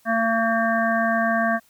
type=harmonic tone; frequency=226.9 Hz; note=A#3; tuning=47 cents flat; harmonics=1 / 3 / 5 / 7 / 8; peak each=-24 / -22 / -27 / -25 / -29 dBFS; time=0.05-1.6 s; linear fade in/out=50 ms; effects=white hiss -59 dBFS RMS until 1.69 s